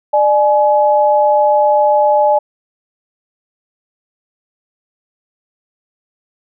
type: tone pair together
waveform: sine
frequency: 597.5 / 845 Hz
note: D5 / G#5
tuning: +30 / +30 cents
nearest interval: tritone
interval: 600 cents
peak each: -11 dBFS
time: 0.13-2.39 s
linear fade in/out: 10 ms
effects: none